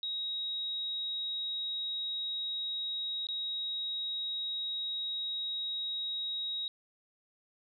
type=tone with dropouts; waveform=sine; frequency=3800 Hz; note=A#7; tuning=33 cents sharp; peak=-33 dBFS; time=0.03-6.68 s; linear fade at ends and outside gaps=1 ms; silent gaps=3.269-3.287 s; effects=none